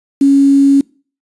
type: tone with quantisation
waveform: sine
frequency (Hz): 277.2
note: C#4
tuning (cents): 0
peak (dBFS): -5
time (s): 0.21-0.81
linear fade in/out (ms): 5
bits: 5
effects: noise-tail reverb RT60 0.4 s tail -24 dB re dry + resampled to 24000 Hz